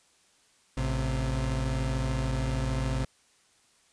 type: tone pair together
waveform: 35% pulse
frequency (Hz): 55.12 / 131.1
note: A1 / C3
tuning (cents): +4 / +4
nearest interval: octave + minor third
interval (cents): 1500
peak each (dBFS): -28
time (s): 0.77-3.05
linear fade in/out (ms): 5
effects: white hiss -64 dBFS RMS until 3.92 s + resampled to 22050 Hz